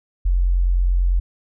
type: tone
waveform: sine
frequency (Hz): 44.52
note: F1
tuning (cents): +34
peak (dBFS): -14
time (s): 0.25-1.2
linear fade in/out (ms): 10
effects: none